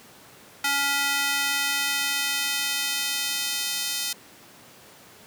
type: tone with high-pass filter sweep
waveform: square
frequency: 280.9 Hz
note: C#4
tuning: 23 cents sharp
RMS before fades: -26 dBFS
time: 0.64-4.13 s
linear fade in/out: 5 ms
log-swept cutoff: 1400 to 3900 Hz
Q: 0.92
effects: pink hiss -49 dBFS RMS until 5.26 s + high-pass 150 Hz 12 dB/octave